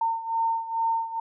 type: beating tone pair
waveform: sine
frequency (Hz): 909 / 911.3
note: A#5 / A#5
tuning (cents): -44 / -39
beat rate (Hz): 2.3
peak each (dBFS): -25 / -29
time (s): 0.01-1.2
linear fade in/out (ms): 5
effects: none